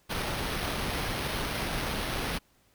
pink noise with sample-and-hold, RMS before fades -32 dBFS, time 0.09-2.39 s, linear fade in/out 20 ms, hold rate 7350 Hz, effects pink hiss -66 dBFS RMS until 2.74 s

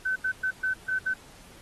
sine tone bursts at uneven times, 1522 Hz, F#6, 48 cents sharp, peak -24 dBFS, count 6, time 0.05-0.16 / 0.24-0.32 / 0.43-0.51 / 0.63-0.74 / 0.88-0.99 / 1.06-1.14 s, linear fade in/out 10 ms, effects pink hiss -52 dBFS RMS until 1.61 s + AAC 32 kbps

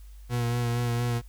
40% pulse tone with vibrato, 119.8 Hz, A#2, 48 cents sharp, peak -24 dBFS, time 0.29-1.22 s, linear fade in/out 50 ms, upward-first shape sine, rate 4.3 Hz, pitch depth 23 cents each way, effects added 50 Hz sine -43 dBFS peak until 1.28 s + white hiss -62 dBFS RMS until 1.28 s

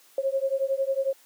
sine beating tone pair, 535 / 546 Hz, C5 / C#5, +38 / -26 cents, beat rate 11 Hz, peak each -26 dBFS, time 0.18-1.13 s, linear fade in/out 2 ms, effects white hiss -57 dBFS RMS until 1.25 s + high-pass 300 Hz 12 dB/octave

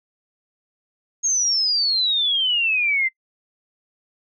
sine exponential sweep, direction down, 6590 to 2051 Hz, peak -17 dBFS, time 1.23-3.09 s, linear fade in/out 20 ms, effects noise-tail reverb RT60 0.1 s tail -26 dB re dry

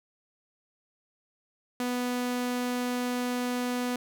sawtooth tone, 246.9 Hz, B3, in tune, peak -24 dBFS, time 1.8-3.96 s, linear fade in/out 2 ms, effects none

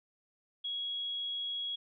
sine tone, 3322 Hz, G#7, in tune, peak -34 dBFS, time 0.64-1.76 s, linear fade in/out 10 ms, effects none

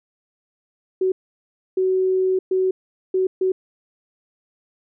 sine tone bursts at uneven times, 374.8 Hz, F#4, 22 cents sharp, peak -16 dBFS, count 5, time 1.01-1.12 / 1.77-2.39 / 2.51-2.71 / 3.14-3.27 / 3.41-3.52 s, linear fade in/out 5 ms, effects none

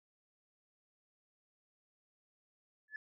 sine tone with exponential growth, 1724 Hz, A6, 36 cents flat, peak -36 dBFS, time 2.88-2.96 s, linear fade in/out 2 ms, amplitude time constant 17 ms, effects tanh soft clip ceiling -33 dBFS

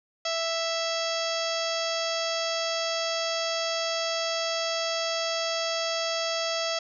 harmonic tone, 660 Hz, E5, 2 cents sharp, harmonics 1 / 2 / 3 / 4 / 5 / 6 / 7 / 8 / 9 / 10, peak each -30 / -35 / -38 / -38 / -35 / -41 / -35 / -35 / -45 / -41 dBFS, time 0.25-6.79 s, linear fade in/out 5 ms, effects none

